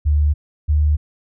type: tone pair in turn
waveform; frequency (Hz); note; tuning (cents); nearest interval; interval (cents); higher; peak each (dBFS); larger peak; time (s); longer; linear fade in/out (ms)
sine; 74.2 / 75.06; D2 / D2; +18 / +38; unison; 20; second; -12; neither; 0.05-0.34 / 0.68-0.97; neither; 20
effects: none